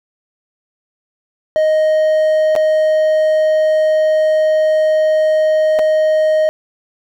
triangle tone with dropouts, 623 Hz, D#5, 2 cents sharp, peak -8 dBFS, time 1.56-6.49 s, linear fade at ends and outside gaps 0 ms, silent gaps 2.553-2.562 / 5.789-5.793 s, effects none

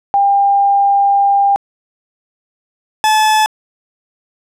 sine / 40% pulse tone pair in turn, 799 / 863.8 Hz, G5 / A5, +33 / -32 cents, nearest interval minor second, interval 135 cents, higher second, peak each -8 dBFS, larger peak neither, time 0.14-1.56 / 3.04-3.46 s, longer first, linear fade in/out 0 ms, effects low-pass 11000 Hz 12 dB/octave

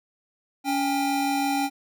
square tone pair together, 281 / 797 Hz, C#4 / G5, +24 / +28 cents, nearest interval octave + tritone, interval 1804 cents, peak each -26 dBFS, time 0.64-1.7 s, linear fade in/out 50 ms, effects none

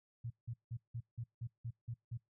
sine tone bursts, 117.4 Hz, A#2, 13 cents sharp, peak -39 dBFS, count 9, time 0.24-2.176 s, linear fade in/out 10 ms, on 64 ms, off 170 ms, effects noise-tail reverb RT60 0.2 s tail -26 dB re dry

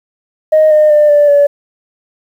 sine tone with pitch steps, 622.3 / 609.8 / 597.6 / 585.7 / 574 Hz, D#5 / D#5 / D5 / D5 / D5, 0 / -35 / +30 / -5 / -40 cents, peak -3 dBFS, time 0.52-1.47 s, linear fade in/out 10 ms, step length 190 ms, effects tanh soft clip ceiling -1 dBFS + 7-bit

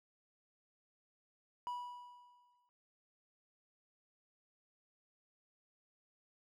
triangle tone with exponential decay, 978 Hz, B5, 17 cents flat, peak -35 dBFS, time 1.67-2.69 s, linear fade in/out 0 ms, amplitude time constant 220 ms, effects none

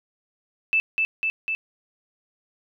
sine tone with echo, 2637 Hz, E7, in tune, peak -17 dBFS, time 0.73-0.8 s, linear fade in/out 0 ms, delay 250 ms, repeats 3, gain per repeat -2 dB, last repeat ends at 1.55 s, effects none

